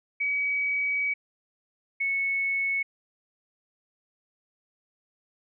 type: tone pair in turn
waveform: sine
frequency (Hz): 2271 / 2206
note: C#7 / C#7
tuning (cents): +41 / -9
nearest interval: minor second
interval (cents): 50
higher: first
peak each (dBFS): -24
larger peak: neither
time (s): 0.2-1.14 / 2-2.83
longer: first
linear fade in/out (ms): 10
effects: none